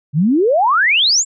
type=exponential sweep; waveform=sine; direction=up; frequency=135 to 7700 Hz; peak=-10 dBFS; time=0.13-1.25 s; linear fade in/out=50 ms; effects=none